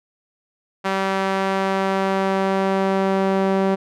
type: tone with band-pass filter sweep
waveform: sawtooth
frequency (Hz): 192.8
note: G3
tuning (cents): -28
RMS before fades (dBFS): -20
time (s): 0.84-3.76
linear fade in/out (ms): 20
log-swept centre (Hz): 1200 to 500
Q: 0.7
effects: none